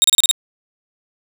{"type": "tone bursts", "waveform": "25% pulse", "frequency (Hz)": 3729, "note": "A#7", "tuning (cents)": 0, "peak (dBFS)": -5, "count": 6, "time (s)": [0.02, 0.312], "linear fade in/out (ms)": 0, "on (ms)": 22, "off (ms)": 32, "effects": []}